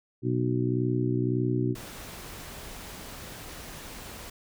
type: harmonic tone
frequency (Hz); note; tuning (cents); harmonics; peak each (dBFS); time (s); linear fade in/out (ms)
61.8; B1; +2; 2 / 3 / 4 / 5 / 6; -27 / -37 / -32 / -30 / -31; 0.22-1.76; 50
type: noise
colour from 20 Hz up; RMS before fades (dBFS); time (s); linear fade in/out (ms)
pink; -42; 1.75-4.3; 5
effects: none